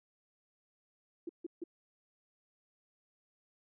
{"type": "tone bursts", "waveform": "sine", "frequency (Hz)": 340, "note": "F4", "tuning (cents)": -46, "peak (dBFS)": -37, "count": 3, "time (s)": [1.27, 1.639], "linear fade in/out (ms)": 5, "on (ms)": 23, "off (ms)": 150, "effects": []}